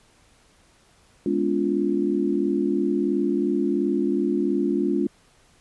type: chord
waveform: sine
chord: G# diminished seventh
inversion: none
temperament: equal with one note detuned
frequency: 207.7 / 246.9 / 286.3 / 349.2 Hz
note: G#3 / B3 / D4 / F4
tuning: 0 / 0 / -44 / 0 cents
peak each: -26 / -30 / -24 / -24 dBFS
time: 1.26-5.07 s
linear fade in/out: 2 ms
effects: pink hiss -58 dBFS RMS until 5.6 s + resampled to 24000 Hz